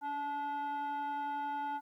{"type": "tone with frequency modulation", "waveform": "sine", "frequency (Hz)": 866, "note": "A5", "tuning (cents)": -28, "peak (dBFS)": -32, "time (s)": [0.01, 1.81], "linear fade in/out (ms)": 50, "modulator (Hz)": 581, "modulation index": 0.5, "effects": ["tanh soft clip ceiling -33 dBFS", "12-bit"]}